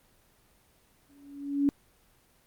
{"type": "tone with exponential growth", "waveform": "sine", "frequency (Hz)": 282.6, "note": "C#4", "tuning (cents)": 34, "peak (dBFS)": -19, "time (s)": [1.09, 1.69], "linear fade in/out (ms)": 0, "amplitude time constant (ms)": 130, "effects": ["pink hiss -64 dBFS RMS until 2.46 s", "Opus 24 kbps"]}